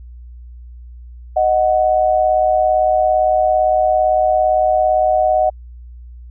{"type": "tone pair together", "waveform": "sine", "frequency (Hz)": [622.3, 740], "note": ["D#5", "F#5"], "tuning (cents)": [0, 0], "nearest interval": "minor third", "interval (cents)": 300, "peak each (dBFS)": -14, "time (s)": [1.36, 5.5], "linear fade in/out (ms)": 10, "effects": ["added 60 Hz sine -33 dBFS peak until 6.3 s"]}